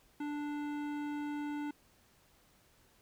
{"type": "tone with hard clipping", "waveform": "sine", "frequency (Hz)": 293.7, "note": "D4", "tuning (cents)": 0, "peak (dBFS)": -38, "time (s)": [0.2, 1.71], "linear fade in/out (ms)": 5, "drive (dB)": 15, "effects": ["pink hiss -67 dBFS RMS until 3.01 s"]}